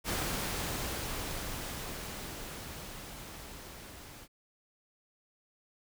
pink noise with level ramp, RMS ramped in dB -33 to -50 dBFS, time 0.04-4.28 s, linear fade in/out 50 ms, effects none

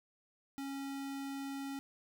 square tone, 275.2 Hz, C#4, 12 cents flat, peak -40 dBFS, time 0.58-1.79 s, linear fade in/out 0 ms, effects none

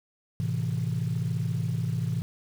sine chord, A minor, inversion none, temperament equal, 110 / 130.81 / 164.81 Hz, A2 / C3 / E3, 0 / 0 / 0 cents, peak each -29 dBFS, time 0.4-2.22 s, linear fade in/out 0 ms, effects tanh soft clip ceiling -20 dBFS + 8-bit

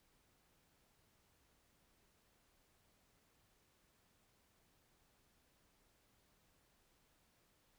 silence, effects pink hiss -75 dBFS RMS until 7.78 s

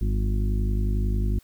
harmonic tone with a mistuned harmonic, 51.1 Hz, G#1, 27 cents flat, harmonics 1 / 2 / 3 / 4 / 5 / 6 / 7, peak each -22 / -28 / -40 / -33 / -38 / -44 / -39 dBFS, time 0.01-1.39 s, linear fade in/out 5 ms, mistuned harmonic 3, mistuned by +60 cents, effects white hiss -59 dBFS RMS until 1.43 s

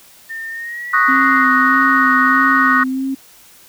sine tone with pitch glide, 1811 to 2068 Hz, A6 to C7, +49 to -21 cents, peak -24 dBFS, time 0.29-1.45 s, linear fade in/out 20 ms, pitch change +230 cents, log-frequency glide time 0.5-1.25 s
sine chord, D# minor seventh, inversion third, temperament equal, 1108.7 / 1244.5 / 1480 / 1864.7 Hz, C#6 / D#6 / F#6 / A#6, 0 / 0 / 0 / 0 cents, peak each -17 / -15 / -15 / -15 dBFS, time 0.93-2.84 s, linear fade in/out 10 ms
sine tone with vibrato, 263.5 Hz, C4, 12 cents sharp, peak -17 dBFS, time 1.08-3.15 s, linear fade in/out 10 ms, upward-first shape sine, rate 1.6 Hz, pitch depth 33 cents each way
effects tanh soft clip ceiling 0 dBFS + white hiss -45 dBFS RMS until 3.68 s

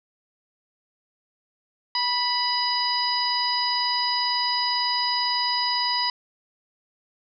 harmonic tone with a mistuned harmonic, 987.8 Hz, B5, in tune, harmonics 1 / 2 / 3 / 4 / 5, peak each -26 / -32 / -34 / -33 / -24 dBFS, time 1.95-6.1 s, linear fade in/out 2 ms, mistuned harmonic 1, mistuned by -23 cents, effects none

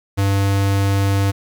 square tone, 98.7 Hz, G2, 12 cents sharp, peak -15 dBFS, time 0.17-1.32 s, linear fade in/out 20 ms, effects 9-bit

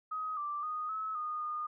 sine tone with pitch steps, 1260 / 1175 / 1239 / 1292 / 1230 / 1223 Hz, D#6 / D6 / D#6 / E6 / D#6 / D#6, +21 / +1 / -8 / -35 / -20 / -30 cents, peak -34 dBFS, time 0.11-1.67 s, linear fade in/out 10 ms, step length 260 ms, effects none

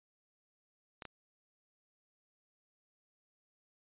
clicks, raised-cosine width 0.3 ms, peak -28 dBFS, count 2, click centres 1.022 / 1.053 s, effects resampled to 8000 Hz

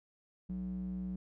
square tone with band-pass filter, 61.74 Hz, B1, in tune, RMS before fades -39 dBFS, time 0.49-1.16 s, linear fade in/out 5 ms, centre 170 Hz, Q 5.3, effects none

